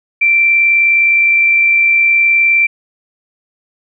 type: tone with amplitude modulation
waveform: sine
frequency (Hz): 2349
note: D7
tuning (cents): 0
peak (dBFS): -6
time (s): 0.21-2.67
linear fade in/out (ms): 10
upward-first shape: sine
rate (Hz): 59.5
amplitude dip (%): 25
effects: none